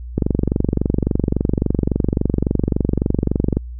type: click train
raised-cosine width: 3 ms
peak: -3 dBFS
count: 81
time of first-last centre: 0.18-3.57 s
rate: 23.6 Hz
effects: added 60 Hz sine -28 dBFS peak until 3.79 s